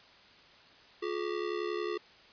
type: ring-modulated tone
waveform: square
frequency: 388.6 Hz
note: G4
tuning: 15 cents flat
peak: -30 dBFS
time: 1.02-1.98 s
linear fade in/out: 10 ms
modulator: 35.5 Hz
effects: white hiss -57 dBFS RMS until 2.32 s + resampled to 11025 Hz